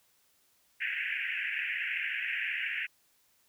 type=band-pass noise; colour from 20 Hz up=pink; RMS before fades=-34 dBFS; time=0.8-2.87 s; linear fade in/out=20 ms; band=1600 to 2800 Hz; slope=96 dB/octave; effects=white hiss -69 dBFS RMS until 3.48 s